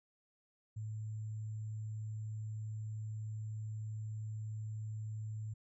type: tone with sample-and-hold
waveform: sine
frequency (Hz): 108.4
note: A2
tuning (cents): -25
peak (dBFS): -39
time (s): 0.76-5.54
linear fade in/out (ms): 10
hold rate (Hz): 7350
effects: resampled to 22050 Hz